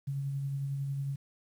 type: tone with tremolo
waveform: sine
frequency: 138.59 Hz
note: C#3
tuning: in tune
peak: -30 dBFS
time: 0.07-1.16 s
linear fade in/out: 10 ms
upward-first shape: triangle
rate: 11 Hz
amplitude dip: 30%
effects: 10-bit